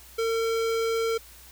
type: tone with notch filter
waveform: square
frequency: 453.8 Hz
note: A#4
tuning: 47 cents flat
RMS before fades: -26 dBFS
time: 0.18-1.18 s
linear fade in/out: 10 ms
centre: 11000 Hz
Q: 0.97
effects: added 60 Hz sine -52 dBFS peak until 1.51 s + white hiss -50 dBFS RMS until 1.51 s